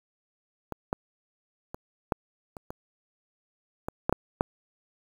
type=clicks; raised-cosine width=1 ms; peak=-19 / -13 / -22 / -10 / -26 / -22 / -17 / -9 / -8 / -8 dBFS; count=10; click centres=0.723 / 0.929 / 1.745 / 2.122 / 2.568 / 2.705 / 3.885 / 4.095 / 4.126 / 4.409 s; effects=7-bit